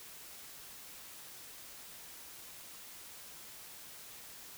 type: silence
effects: white hiss -51 dBFS RMS until 4.57 s